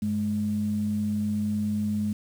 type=tone pair together; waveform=sine; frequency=99.2 / 210.2 Hz; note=G2 / G#3; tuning=+21 / +21 cents; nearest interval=octave + minor second; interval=1300 cents; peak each=-32 / -24 dBFS; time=0.02-2.13 s; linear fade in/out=5 ms; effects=tanh soft clip ceiling -17 dBFS + 8-bit